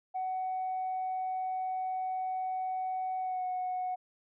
sine tone with pitch glide, 748 to 735.6 Hz, F#5 to F#5, +19 to -10 cents, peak -30 dBFS, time 0.14-3.96 s, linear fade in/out 20 ms, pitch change -29 cents, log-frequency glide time 3.2-3.44 s, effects tanh soft clip ceiling -28 dBFS

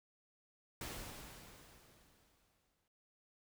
pink noise with exponential decay, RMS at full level -44 dBFS, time 0.81-2.88 s, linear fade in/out 2 ms, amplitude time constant 450 ms, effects none

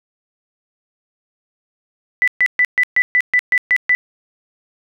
sine tone bursts, 1987 Hz, B6, 10 cents sharp, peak -10 dBFS, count 10, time 2.22-3.95 s, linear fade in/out 0 ms, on 56 ms, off 130 ms, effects none

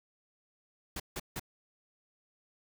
pink noise bursts, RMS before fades -38 dBFS, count 3, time 0.96-1.397 s, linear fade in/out 5 ms, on 39 ms, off 160 ms, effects none

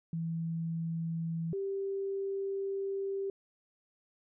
sine tone pair in turn, 164.81 / 392 Hz, E3 / G4, 0 / 0 cents, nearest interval octave + minor third, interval 1500 cents, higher second, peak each -32 / -32 dBFS, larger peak neither, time 0.13-1.53 / 1.53-3.3 s, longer second, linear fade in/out 2 ms, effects none

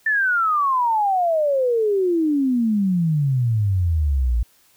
sine exponential sweep, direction down, 1792 to 55 Hz, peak -16 dBFS, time 0.06-4.43 s, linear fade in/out 5 ms, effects white hiss -57 dBFS RMS until 4.76 s

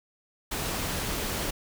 pink noise, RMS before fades -31 dBFS, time 0.51-1.51 s, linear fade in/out 10 ms, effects none

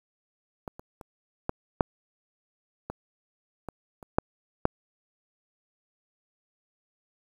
clicks, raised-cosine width 1 ms, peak -21 / -28 / -29 / -13 / -6 / -19 / -21 / -30 / -6 / -6 dBFS, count 10, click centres 0.678 / 0.795 / 1.012 / 1.494 / 1.808 / 2.9 / 3.687 / 4.028 / 4.185 / 4.654 s, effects 8-bit

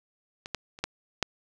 clicks, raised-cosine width 0.2 ms, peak -21 / -13 / -28 / -10 / -7 dBFS, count 5, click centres 0.459 / 0.547 / 0.789 / 0.84 / 1.227 s, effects none

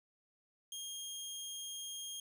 20% pulse tone, 3235 Hz, G#7, 46 cents flat, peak -37 dBFS, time 0.72-2.2 s, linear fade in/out 2 ms, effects none

